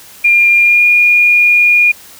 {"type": "tone with pitch glide", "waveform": "sine", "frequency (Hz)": [2402, 2430], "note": ["D7", "D#7"], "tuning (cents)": [38, -42], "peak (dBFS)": -5, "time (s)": [0.24, 1.92], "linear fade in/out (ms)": 10, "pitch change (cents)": 20, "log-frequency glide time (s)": [0.6, 0.84], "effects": ["white hiss -37 dBFS RMS until 2.19 s"]}